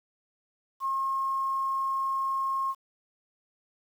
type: tone with quantisation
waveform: sine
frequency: 1076 Hz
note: C6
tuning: 48 cents sharp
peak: -26 dBFS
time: 0.8-2.75 s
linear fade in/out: 50 ms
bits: 9
effects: none